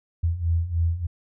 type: beating tone pair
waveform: sine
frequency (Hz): 81.8 / 85.1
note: E2 / F2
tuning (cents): -13 / -44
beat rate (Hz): 3.3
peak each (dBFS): -26 / -22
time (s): 0.23-1.07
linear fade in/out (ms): 10
effects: none